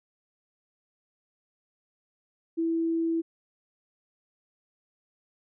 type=tone; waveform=sine; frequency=329.6 Hz; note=E4; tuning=in tune; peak=-24 dBFS; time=2.57-3.22 s; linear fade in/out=20 ms; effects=none